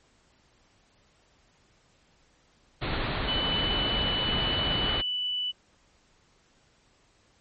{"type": "low-pass noise", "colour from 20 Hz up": "pink", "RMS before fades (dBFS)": -30, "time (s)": [2.81, 5.02], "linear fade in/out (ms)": 20, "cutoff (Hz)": 4300, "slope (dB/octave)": 96}
{"type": "tone with pitch glide", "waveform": "sine", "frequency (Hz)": [2994, 2975], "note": ["F#7", "F#7"], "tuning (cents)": [20, 9], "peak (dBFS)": -27, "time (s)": [3.27, 5.52], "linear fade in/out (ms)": 20, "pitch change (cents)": -11, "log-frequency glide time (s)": [3.46, 4.03]}
{"effects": ["pink hiss -64 dBFS RMS until 7.4 s", "MP3 32 kbps"]}